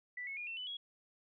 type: tone with pitch steps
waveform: sine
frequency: 1975.5 / 2192 / 2432 / 2699 / 2994 / 3322 Hz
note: B6 / C#7 / D#7 / E7 / F#7 / G#7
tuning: 0 / -20 / -40 / +40 / +20 / 0 cents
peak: -40 dBFS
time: 0.17-0.77 s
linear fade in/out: 5 ms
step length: 100 ms
effects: none